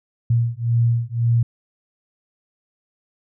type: beating tone pair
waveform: sine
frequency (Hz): 116.54 / 118.44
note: A#2 / A#2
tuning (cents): 0 / +28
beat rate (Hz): 1.9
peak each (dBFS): -19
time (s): 0.3-1.43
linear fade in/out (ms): 5
effects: none